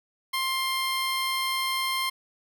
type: tone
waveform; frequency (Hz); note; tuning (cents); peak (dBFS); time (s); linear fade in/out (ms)
15% pulse; 1056; C6; +16; -19; 0.33-2.1; 10
effects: none

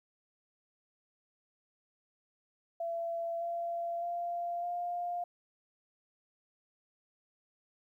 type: tone with pitch steps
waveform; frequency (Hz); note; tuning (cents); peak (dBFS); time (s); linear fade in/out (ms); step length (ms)
sine; 674 / 683.4 / 692.9 / 702.6; E5 / F5 / F5 / F5; +38 / -38 / -14 / +10; -33; 2.8-5.24; 5; 610
effects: 12-bit

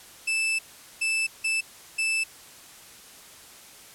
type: tone bursts at uneven times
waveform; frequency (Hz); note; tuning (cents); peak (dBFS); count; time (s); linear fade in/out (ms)
40% pulse; 2637; E7; 0; -22; 4; 0.27-0.59 / 1.01-1.27 / 1.44-1.61 / 1.98-2.24; 10
effects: white hiss -48 dBFS RMS until 3.94 s + low-pass 12000 Hz 12 dB/octave

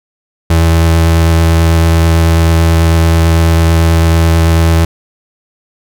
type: tone with vibrato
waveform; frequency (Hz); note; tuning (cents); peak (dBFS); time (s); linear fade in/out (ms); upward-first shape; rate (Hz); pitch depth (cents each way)
35% pulse; 82.41; E2; 0; -4; 0.5-4.85; 5; triangle; 9.1; 14
effects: none

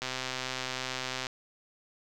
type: click train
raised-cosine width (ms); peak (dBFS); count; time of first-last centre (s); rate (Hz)
0.2; -16; 162; 0.02-1.268; 129
effects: none

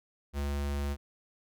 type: tone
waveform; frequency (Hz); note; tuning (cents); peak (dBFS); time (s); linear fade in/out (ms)
square; 71.1; C#2; +45; -31; 0.33-0.97; 50
effects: none

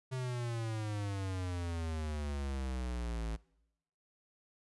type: exponential sweep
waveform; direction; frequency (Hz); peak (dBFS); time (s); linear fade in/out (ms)
square; down; 130.81 to 54; -36; 0.11-3.37; 20
effects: noise-tail reverb RT60 0.9 s tail -24 dB re dry + resampled to 24000 Hz

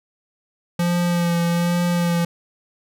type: tone with vibrato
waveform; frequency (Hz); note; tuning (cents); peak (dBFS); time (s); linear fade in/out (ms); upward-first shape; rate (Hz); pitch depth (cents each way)
square; 172.7; F3; -19; -18; 0.79-2.25; 5; sine; 1.2; 21
effects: none

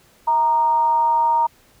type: tone with frequency modulation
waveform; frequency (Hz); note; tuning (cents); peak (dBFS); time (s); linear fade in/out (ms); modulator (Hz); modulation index
sine; 932.3; A#5; 0; -14; 0.27-1.47; 10; 283; 0.25
effects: pink hiss -54 dBFS RMS until 1.8 s

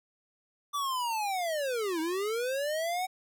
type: linear two-way sweep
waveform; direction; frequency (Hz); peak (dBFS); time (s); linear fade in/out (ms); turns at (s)
square; down then up; 1174.7 to 311.1 to 756; -30; 0.73-3.07; 20; 2
effects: none

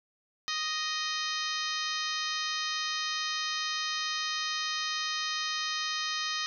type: harmonic tone with a mistuned harmonic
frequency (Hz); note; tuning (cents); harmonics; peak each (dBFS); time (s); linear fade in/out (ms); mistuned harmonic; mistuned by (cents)
622.3; D#5; 0; 2 / 3 / 4 / 5 / 6 / 7 / 8 / 9 / 10; -37 / -37 / -41 / -39 / -38 / -39 / -39 / -44 / -43; 0.48-6.46; 0; 7; -55
effects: none

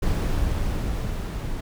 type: noise with level ramp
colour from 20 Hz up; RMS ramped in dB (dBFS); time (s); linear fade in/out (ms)
brown; -22 to -29; 0.02-1.61; 10
effects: none

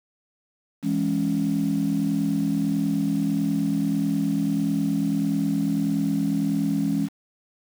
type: chord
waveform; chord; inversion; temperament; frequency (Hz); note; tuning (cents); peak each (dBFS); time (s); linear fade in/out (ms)
sine; C# minor; first; just; 166.31 / 207.9 / 277.2; E3 / G#3 / C#4; +16 / +2 / 0; -26 / -24 / -23; 0.82-7.09; 50
effects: tanh soft clip ceiling -14 dBFS + 7-bit

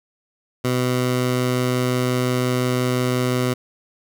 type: tone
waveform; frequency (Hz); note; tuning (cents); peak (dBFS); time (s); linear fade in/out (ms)
15% pulse; 125.7; B2; +31; -12; 0.64-3.54; 10
effects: none

